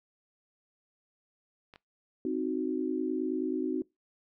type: clicks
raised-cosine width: 0.3 ms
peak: -34 dBFS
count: 2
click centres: 1.738 / 1.759 s
type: chord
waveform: sine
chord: C diminished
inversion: none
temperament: equal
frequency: 261.6 / 311.1 / 370 Hz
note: C4 / Eb4 / Gb4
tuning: 0 / 0 / 0 cents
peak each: -33 dBFS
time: 2.25-3.82 s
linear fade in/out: 2 ms
effects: noise-tail reverb RT60 0.2 s tail -24 dB re dry